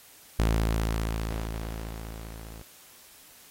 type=tone with level ramp; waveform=sawtooth; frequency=55.1 Hz; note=A1; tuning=3 cents sharp; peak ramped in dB=-17 to -38 dBFS; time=0.39-2.62 s; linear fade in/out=0 ms; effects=white hiss -53 dBFS RMS until 3.5 s + AAC 48 kbps